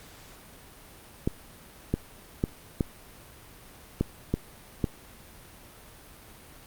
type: clicks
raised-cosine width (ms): 3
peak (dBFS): -11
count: 7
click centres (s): 1.275 / 1.94 / 2.439 / 2.808 / 4.01 / 4.34 / 4.842
effects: pink hiss -50 dBFS RMS until 6.66 s + Opus 48 kbps